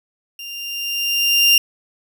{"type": "tone with level ramp", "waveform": "30% pulse", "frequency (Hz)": 2791, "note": "F7", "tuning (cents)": -2, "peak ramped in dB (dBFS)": [-28, -6], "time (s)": [0.39, 1.58], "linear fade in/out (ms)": 2, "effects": []}